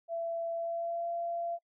sine tone with pitch glide, 670 to 683.3 Hz, E5 to F5, +28 to -38 cents, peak -32 dBFS, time 0.08-1.59 s, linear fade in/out 50 ms, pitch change +34 cents, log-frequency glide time 0.54-1.09 s, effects noise-tail reverb RT60 0.1 s tail -25 dB re dry

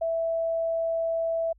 sine tone, 659.3 Hz, E5, in tune, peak -24 dBFS, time 0.01-1.53 s, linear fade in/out 10 ms, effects added 50 Hz sine -56 dBFS peak until 1.58 s

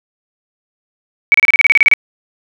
sine tone bursts, 2265 Hz, C#7, 37 cents sharp, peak -4 dBFS, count 12, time 1.32-1.937 s, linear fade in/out 0 ms, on 23 ms, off 31 ms, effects none

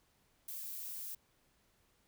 violet noise, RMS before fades -44 dBFS, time 0.48-1.15 s, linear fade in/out 5 ms, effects pink hiss -73 dBFS RMS until 2.07 s

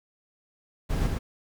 brown noise with echo, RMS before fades -27 dBFS, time 0.89-1.08 s, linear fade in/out 20 ms, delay 110 ms, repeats 1, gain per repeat -2 dB, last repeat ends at 1.19 s, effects none

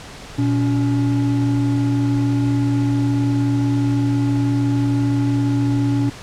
triangle tone pair together, 119.07 / 283.2 Hz, A#2 / C#4, +37 / +37 cents, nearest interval octave + minor third, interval 1500 cents, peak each -16 dBFS, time 0.38-6.1 s, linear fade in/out 10 ms, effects pink hiss -36 dBFS RMS until 6.22 s + low-pass 7000 Hz 12 dB/octave

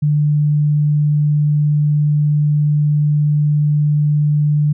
sine tone, 148.6 Hz, D3, 21 cents sharp, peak -11 dBFS, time 0.02-4.73 s, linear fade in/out 10 ms, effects none

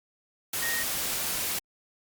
sine tone in noise, 1864.7 Hz, A#6, in tune, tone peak -30 dBFS, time 0.62-0.83 s, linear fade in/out 5 ms, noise white, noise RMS -30 dBFS, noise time 0.53-1.59 s, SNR -3 dB, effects Opus 48 kbps

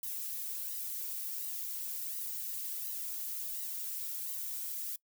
violet noise with flanger, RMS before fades -39 dBFS, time 0.03-4.96 s, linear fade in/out 2 ms, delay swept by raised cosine 1 to 2.8 ms, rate 1.4 Hz, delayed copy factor +0.75, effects noise-tail reverb RT60 0.1 s tail -23 dB re dry

